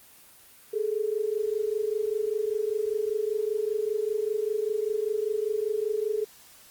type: tone pair together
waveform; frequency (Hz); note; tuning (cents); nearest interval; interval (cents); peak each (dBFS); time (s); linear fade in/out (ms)
sine; 414.9 / 440; G#4 / A4; -2 / 0; minor second; 102; -28; 0.73-6.25; 10
effects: white hiss -53 dBFS RMS until 6.7 s + Opus 24 kbps